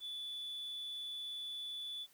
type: tone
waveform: sine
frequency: 3463 Hz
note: A7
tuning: 28 cents flat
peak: -39 dBFS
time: 0-2.07 s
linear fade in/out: 50 ms
effects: tanh soft clip ceiling -39 dBFS + white hiss -67 dBFS RMS until 2.13 s